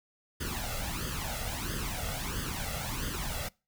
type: noise with flanger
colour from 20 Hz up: pink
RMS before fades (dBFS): -35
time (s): 0.4-3.49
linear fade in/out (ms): 10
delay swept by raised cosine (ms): 0.62 to 1.51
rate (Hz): 1.5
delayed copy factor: +0.7
effects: noise-tail reverb RT60 0.3 s tail -25 dB re dry